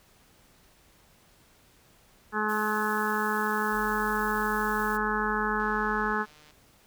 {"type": "harmonic tone", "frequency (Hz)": 213.1, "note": "G#3", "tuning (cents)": 45, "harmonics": [1, 2, 4, 5, 6, 7, 8], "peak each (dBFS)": [-33, -33, -33, -33, -33, -33, -33], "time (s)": [2.32, 6.26], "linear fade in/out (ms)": 50}
{"type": "noise", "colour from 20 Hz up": "blue", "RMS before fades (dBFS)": -45, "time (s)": [2.48, 4.98], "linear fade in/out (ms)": 20}
{"type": "tone", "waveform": "triangle", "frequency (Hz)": 41, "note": "E1", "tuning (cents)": -9, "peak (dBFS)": -40, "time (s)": [3.7, 6.16], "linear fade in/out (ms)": 50}
{"type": "click train", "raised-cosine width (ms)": 0.2, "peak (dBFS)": -38, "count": 138, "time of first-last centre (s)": [5.6, 6.507], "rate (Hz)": 151}
{"effects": ["pink hiss -60 dBFS RMS until 6.86 s"]}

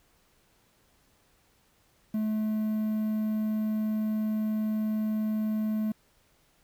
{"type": "tone with quantisation", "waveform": "triangle", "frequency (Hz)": 215.7, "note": "A3", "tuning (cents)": -34, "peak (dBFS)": -24, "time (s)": [2.14, 5.92], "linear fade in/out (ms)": 5, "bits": 9, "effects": ["pink hiss -66 dBFS RMS until 6.63 s"]}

